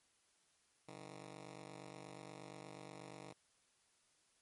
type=ring-modulated tone; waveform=10% pulse; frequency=155.56 Hz; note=D#3; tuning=in tune; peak=-40 dBFS; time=0.88-3.33 s; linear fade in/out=5 ms; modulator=24.2 Hz; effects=white hiss -75 dBFS RMS until 4.41 s + MP3 48 kbps